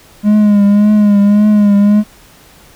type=tone with vibrato; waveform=triangle; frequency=206.6 Hz; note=G#3; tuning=9 cents flat; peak=-3 dBFS; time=0.23-2.04 s; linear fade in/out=50 ms; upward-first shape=triangle; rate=1.8 Hz; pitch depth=50 cents each way; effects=pink hiss -42 dBFS RMS until 2.75 s